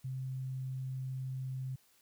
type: tone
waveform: sine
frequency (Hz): 130.9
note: C3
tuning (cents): +1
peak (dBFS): -36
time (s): 0.04-1.76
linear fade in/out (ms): 10
effects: white hiss -68 dBFS RMS until 2.01 s